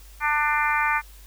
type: harmonic tone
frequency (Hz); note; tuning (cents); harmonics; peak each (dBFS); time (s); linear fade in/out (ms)
298; D4; +25; 3 / 4 / 5 / 6 / 7 / 8; -25 / -26 / -27 / -28 / -28 / -29; 0.2-1.02; 50
effects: added 50 Hz sine -44 dBFS peak until 1.26 s + white hiss -52 dBFS RMS until 1.26 s